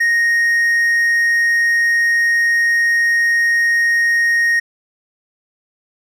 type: tone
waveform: triangle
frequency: 1864.7 Hz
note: A#6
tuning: in tune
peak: -10 dBFS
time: 0-4.6 s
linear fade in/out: 10 ms
effects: none